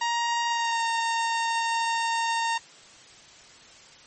sawtooth tone with pitch glide, 939 to 919.1 Hz, A#5 to A#5, +12 to -25 cents, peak -20 dBFS, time 0.01-2.58 s, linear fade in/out 5 ms, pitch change -37 cents, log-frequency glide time 0.48-0.82 s, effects white hiss -50 dBFS RMS until 4.06 s + MP3 32 kbps

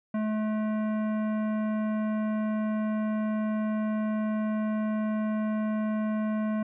triangle tone with hard clipping, 215.3 Hz, A3, 37 cents flat, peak -28 dBFS, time 0.14-6.63 s, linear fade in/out 5 ms, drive 18 dB, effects resampled to 8000 Hz

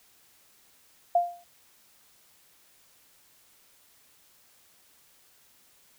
sine tone with exponential decay, 698.5 Hz, F5, in tune, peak -16 dBFS, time 1.15-1.44 s, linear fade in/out 5 ms, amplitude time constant 61 ms, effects white hiss -61 dBFS RMS until 5.98 s

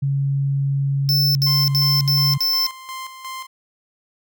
sine tone, 138.59 Hz, C#3, in tune, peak -17 dBFS, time 0.02-2.38 s, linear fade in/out 10 ms
square tone bursts, 5300 Hz, E8, 9 cents sharp, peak -17 dBFS, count 5, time 1.09-2.666 s, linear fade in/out 0 ms, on 260 ms, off 69 ms
sawtooth tone with tremolo, 1046.5 Hz, C6, in tune, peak -25 dBFS, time 1.46-3.47 s, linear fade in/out 10 ms, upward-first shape square, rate 2.8 Hz, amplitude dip 60%
effects none

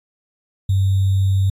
sine tone with sample-and-hold, 96.4 Hz, G2, 28 cents flat, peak -13 dBFS, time 0.69-1.5 s, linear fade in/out 5 ms, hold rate 3675 Hz, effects AAC 64 kbps

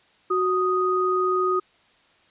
sine tone pair together, 370 / 1244.5 Hz, F#4 / D#6, 0 / 0 cents, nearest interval octave + major sixth, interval 2100 cents, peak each -22 dBFS, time 0.3-1.6 s, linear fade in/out 10 ms, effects white hiss -59 dBFS RMS until 2.3 s + resampled to 8000 Hz

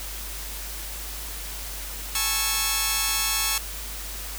5% pulse chord, A major seventh, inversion third, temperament just, 825 / 880 / 1100 / 1320 Hz, G#5 / A5 / C#6 / E6, -12 / 0 / -14 / +2 cents, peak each -21 / -19 / -16 / -18 dBFS, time 2.15-3.58 s, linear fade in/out 2 ms, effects added 50 Hz sine -36 dBFS peak until 4.38 s + white hiss -36 dBFS RMS until 4.38 s

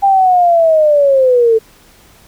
sine linear sweep, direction down, 799 to 438.7 Hz, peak -6 dBFS, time 0.02-1.59 s, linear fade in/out 20 ms, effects pink hiss -45 dBFS RMS until 2.27 s

